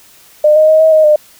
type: tone with pitch steps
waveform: sine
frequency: 604 / 621 / 628 / 637 / 625 / 604 Hz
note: D5 / D#5 / D#5 / D#5 / D#5 / D5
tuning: +48 / -3 / +16 / +41 / +8 / +48 cents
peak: -4 dBFS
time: 0.44-1.16 s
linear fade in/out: 5 ms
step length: 120 ms
effects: white hiss -43 dBFS RMS until 1.39 s